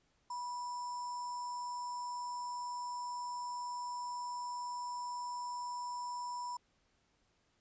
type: tone with sample-and-hold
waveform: sine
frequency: 981 Hz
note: B5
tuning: 12 cents flat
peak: -38 dBFS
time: 0.3-6.57 s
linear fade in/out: 5 ms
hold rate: 6300 Hz
effects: pink hiss -75 dBFS RMS until 7.6 s + resampled to 16000 Hz